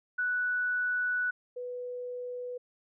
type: tone pair in turn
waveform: sine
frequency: 1480 / 493.9 Hz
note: F#6 / B4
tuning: 0 / 0 cents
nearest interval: octave + perfect fifth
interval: 1900 cents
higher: first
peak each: -27 / -35 dBFS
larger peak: first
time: 0.18-1.31 / 1.56-2.58 s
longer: first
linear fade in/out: 10 ms
effects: none